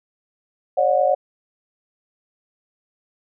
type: tone cluster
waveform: sine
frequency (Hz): 548 / 597 / 729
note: C#5 / D5 / F#5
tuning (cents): -20 / +28 / -26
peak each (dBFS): -19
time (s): 0.77-1.15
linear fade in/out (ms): 10
effects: none